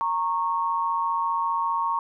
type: tone pair together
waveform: sine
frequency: 925 / 1100 Hz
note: A#5 / C#6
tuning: -14 / -14 cents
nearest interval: minor third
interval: 300 cents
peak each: -25 dBFS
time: 0.01-1.99 s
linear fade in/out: 0 ms
effects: none